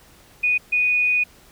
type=tone bursts at uneven times; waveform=sine; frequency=2474 Hz; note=D#7; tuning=10 cents flat; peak=-16 dBFS; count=2; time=0.43-0.58 / 0.72-1.24 s; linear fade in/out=10 ms; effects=pink hiss -51 dBFS RMS until 1.51 s